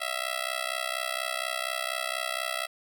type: tone with amplitude modulation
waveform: 10% pulse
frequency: 659.3 Hz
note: E5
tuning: in tune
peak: -17 dBFS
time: 0-2.67 s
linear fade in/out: 20 ms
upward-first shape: sine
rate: 64.2 Hz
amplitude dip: 100%
effects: none